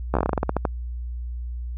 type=slowing click train; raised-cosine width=1 ms; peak=-7 dBFS; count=14; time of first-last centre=0.14-0.652 s; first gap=13 ms; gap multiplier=1.17; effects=added 60 Hz sine -28 dBFS peak until 1.77 s